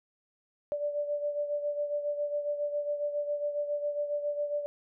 sine beating tone pair, 584 / 591.3 Hz, D5 / D5, -10 / +12 cents, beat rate 7.3 Hz, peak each -30 / -37 dBFS, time 0.72-4.66 s, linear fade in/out 0 ms, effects none

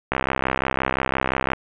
click train, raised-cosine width 0.5 ms, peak -5 dBFS, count 94, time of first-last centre 0.12-1.533 s, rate 65.8 Hz, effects resampled to 8000 Hz + 7-bit

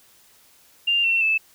sine tone with pitch steps, 2794 / 2708 / 2625 Hz, F7 / E7 / E7, 0 / +46 / -8 cents, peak -17 dBFS, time 0.87-1.38 s, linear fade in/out 10 ms, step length 170 ms, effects white hiss -55 dBFS RMS until 1.54 s

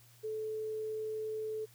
sine tone, 434.5 Hz, A4, 22 cents flat, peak -35 dBFS, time 0.23-1.66 s, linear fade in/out 20 ms, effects added 118 Hz sine -61 dBFS peak until 1.74 s + white hiss -63 dBFS RMS until 1.74 s

